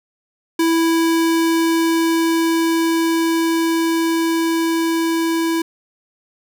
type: tone with level ramp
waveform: square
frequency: 329.6 Hz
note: E4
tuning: in tune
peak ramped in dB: -14 to -17 dBFS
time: 0.59-5.62 s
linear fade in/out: 5 ms
effects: none